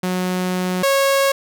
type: tone pair in turn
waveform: sawtooth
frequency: 182.8 / 549 Hz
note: F#3 / C#5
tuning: -21 / -17 cents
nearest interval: octave + perfect fifth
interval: 1904 cents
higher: second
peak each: -15 / -10 dBFS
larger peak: second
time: 0.03-0.83 / 0.83-1.32 s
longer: first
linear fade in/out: 5 ms
effects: none